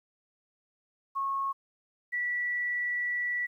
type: tone pair in turn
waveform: sine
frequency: 1094 / 1953.1 Hz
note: C#6 / B6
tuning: -23 / -20 cents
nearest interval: minor seventh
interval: 1003 cents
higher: second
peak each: -28 dBFS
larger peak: neither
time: 1.15-1.53 / 2.12-3.47 s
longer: second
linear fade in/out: 20 ms
effects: 11-bit